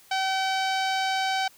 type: tone with low-pass filter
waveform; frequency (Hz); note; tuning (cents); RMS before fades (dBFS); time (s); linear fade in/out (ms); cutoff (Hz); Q
sawtooth; 765; G5; -42; -26; 0.11-1.48; 5; 4800; 1.5
effects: white hiss -55 dBFS RMS until 1.57 s